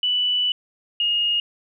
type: tone pair in turn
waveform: sine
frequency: 2970 / 2855 Hz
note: F#7 / F7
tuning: +6 / +37 cents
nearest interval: minor second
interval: 69 cents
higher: first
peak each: -18 dBFS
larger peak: neither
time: 0.03-0.52 / 1-1.4 s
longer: first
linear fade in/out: 2 ms
effects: none